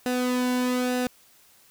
sawtooth tone with flanger, 250 Hz, B3, 21 cents sharp, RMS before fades -25 dBFS, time 0.06-1.07 s, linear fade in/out 0 ms, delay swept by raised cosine 0.9 to 1.59 ms, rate 1.1 Hz, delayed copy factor -0.6, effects white hiss -57 dBFS RMS until 1.7 s

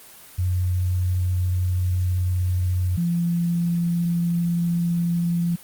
sine tone pair in turn, 90.6 / 171.33 Hz, F#2 / F3, -36 / -33 cents, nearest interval major seventh, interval 1103 cents, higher second, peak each -19 dBFS, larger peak neither, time 0.38-2.97 / 2.97-5.56 s, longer neither, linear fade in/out 10 ms, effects white hiss -45 dBFS RMS until 5.63 s + Opus 24 kbps

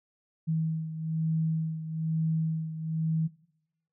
sine beating tone pair, 160 / 161.1 Hz, D#3 / E3, +49 / -39 cents, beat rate 1.1 Hz, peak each -28 / -34 dBFS, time 0.47-3.28 s, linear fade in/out 20 ms, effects noise-tail reverb RT60 0.8 s tail -20 dB re dry

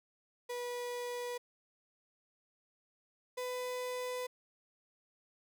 35% pulse tone pair in turn, 487.3 / 500.1 Hz, B4 / B4, -23 / +22 cents, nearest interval unison, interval 45 cents, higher second, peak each -36 / -35 dBFS, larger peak second, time 0.49-1.38 / 3.37-4.27 s, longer second, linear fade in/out 10 ms, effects none

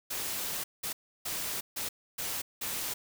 white noise bursts at uneven times, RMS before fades -35 dBFS, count 6, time 0.1-0.64 / 0.83-0.93 / 1.25-1.61 / 1.76-1.89 / 2.18-2.42 / 2.61-2.94 s, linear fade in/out 10 ms, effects none

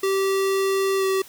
square tone with pitch glide, 388.1 to 383.6 Hz, G4 to G4, -17 to -37 cents, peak -20 dBFS, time 0.03-1.22 s, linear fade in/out 5 ms, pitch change -20 cents, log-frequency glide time 0.98-1.04 s, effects white hiss -46 dBFS RMS until 1.28 s

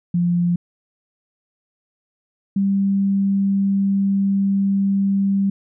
sine tone pair in turn, 174.5 / 196.78 Hz, F3 / G3, -1 / +7 cents, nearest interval major second, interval 208 cents, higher second, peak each -15 dBFS, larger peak neither, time 0.14-0.56 / 2.56-5.5 s, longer second, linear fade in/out 5 ms, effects none

